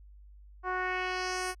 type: tone with low-pass filter sweep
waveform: 10% pulse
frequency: 367.9 Hz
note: F#4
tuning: 10 cents flat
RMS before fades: -33 dBFS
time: 0.63-1.55 s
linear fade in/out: 50 ms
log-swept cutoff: 1100 to 11000 Hz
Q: 1.8
effects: added 50 Hz sine -50 dBFS peak until 1.6 s